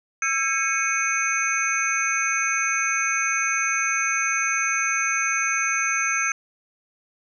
sine tone cluster, 1334 / 1623 / 2215 / 2495 / 6220 Hz, E6 / G#6 / C#7 / D#7 / G8, +20 / -40 / -2 / +4 / -14 cents, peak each -27 dBFS, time 0.22-6.32 s, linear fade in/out 2 ms, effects none

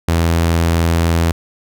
sawtooth tone, 83.5 Hz, E2, 23 cents sharp, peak -8 dBFS, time 0.08-1.32 s, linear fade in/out 5 ms, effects none

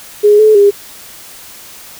sine tone with pitch steps, 416.1 / 431.3 / 404.7 Hz, G#4 / A4 / G#4, +3 / -35 / -45 cents, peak -3 dBFS, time 0.23-0.71 s, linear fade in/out 20 ms, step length 160 ms, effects white hiss -34 dBFS RMS until 1.99 s

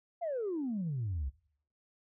sine exponential sweep, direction down, 716 to 62.3 Hz, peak -31 dBFS, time 0.21-1.3 s, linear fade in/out 20 ms, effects noise-tail reverb RT60 0.6 s tail -22 dB re dry + tanh soft clip ceiling -29 dBFS

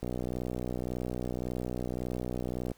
click train, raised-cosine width 2 ms, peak -21 dBFS, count 167, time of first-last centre 0.03-2.716 s, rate 61.8 Hz, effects pink hiss -63 dBFS RMS until 2.77 s

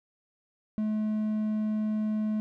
triangle tone, 214.6 Hz, A3, 43 cents flat, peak -24 dBFS, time 0.78-2.4 s, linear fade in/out 0 ms, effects none

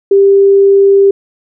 sine tone, 395.2 Hz, G4, 14 cents sharp, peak -3 dBFS, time 0.11-1.11 s, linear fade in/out 5 ms, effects none

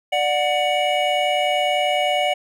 triangle tone cluster, 591 / 733 / 2249 / 2912 Hz, D5 / F#5 / C#7 / F#7, +11 / -16 / +24 / -28 cents, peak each -20 / -19 / -24 / -24 dBFS, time 0.12-2.34 s, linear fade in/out 10 ms, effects none

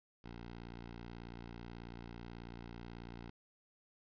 10% pulse tone, 58.3 Hz, A#1, 1 cent sharp, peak -39 dBFS, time 0.24-3.3 s, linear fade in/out 5 ms, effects resampled to 11025 Hz + 11-bit

